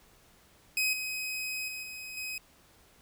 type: tone with level steps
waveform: sawtooth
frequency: 2526 Hz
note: D#7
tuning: 26 cents sharp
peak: -23 / -30 / -34 / -37 / -32 dBFS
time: 0.77-2.38 s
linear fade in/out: 2 ms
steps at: 0.93 / 1.68 / 1.83 / 2.17 s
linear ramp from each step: 2 ms
effects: pink hiss -61 dBFS RMS until 3.01 s